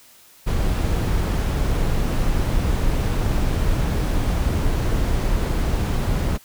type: noise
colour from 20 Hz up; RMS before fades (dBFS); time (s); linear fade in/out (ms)
brown; -20; 0.46-6.38; 20
effects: white hiss -50 dBFS RMS until 6.44 s